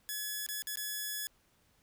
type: tone with dropouts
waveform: 5% pulse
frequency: 1700 Hz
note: G#6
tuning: 40 cents sharp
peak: -25 dBFS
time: 0.09-1.27 s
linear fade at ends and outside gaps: 0 ms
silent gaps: 0.464-0.488 / 0.621-0.671 / 0.757-0.772 s
effects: pink hiss -70 dBFS RMS until 1.82 s